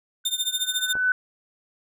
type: tone with exponential growth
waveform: sine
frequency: 1500 Hz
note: F#6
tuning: 23 cents sharp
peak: -16 dBFS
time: 0.24-1.12 s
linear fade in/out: 2 ms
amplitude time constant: 190 ms
type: tone with tremolo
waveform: sawtooth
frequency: 3617 Hz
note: A7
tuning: 47 cents sharp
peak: -17 dBFS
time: 0.25-0.93 s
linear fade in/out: 5 ms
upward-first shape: triangle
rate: 14 Hz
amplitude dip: 95%
type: clicks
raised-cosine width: 1 ms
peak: -23 / -29 dBFS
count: 2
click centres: 0.954 / 0.968 s
effects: none